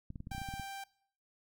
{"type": "clicks", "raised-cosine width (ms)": 5, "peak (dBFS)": -31, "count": 11, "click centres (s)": [0.104, 0.158, 0.204, 0.271, 0.317, 0.349, 0.381, 0.417, 0.488, 0.539, 0.597]}
{"type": "tone", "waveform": "sawtooth", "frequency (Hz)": 786, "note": "G5", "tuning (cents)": 4, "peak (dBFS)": -38, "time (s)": [0.31, 0.84], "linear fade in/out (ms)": 5}
{"effects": ["noise-tail reverb RT60 0.6 s tail -22 dB re dry"]}